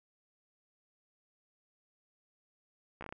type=slowing click train; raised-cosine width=0.5 ms; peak=-28 dBFS; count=6; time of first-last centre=3.01-3.125 s; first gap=14 ms; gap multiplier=1.25; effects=none